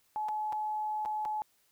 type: tone with dropouts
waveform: sine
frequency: 854 Hz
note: G#5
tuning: 48 cents sharp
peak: -31 dBFS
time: 0.16-1.42 s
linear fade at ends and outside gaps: 0 ms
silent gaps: 0.285-0.289 / 0.524-0.529 / 1.051-1.058 / 1.251-1.256 s
effects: white hiss -70 dBFS RMS until 1.71 s